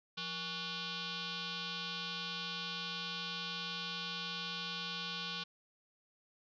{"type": "tone with frequency modulation", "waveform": "sine", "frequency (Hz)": 174.61, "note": "F3", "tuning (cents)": 0, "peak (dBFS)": -38, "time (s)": [0.17, 5.44], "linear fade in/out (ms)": 10, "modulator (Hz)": 648, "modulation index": 6.6, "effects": []}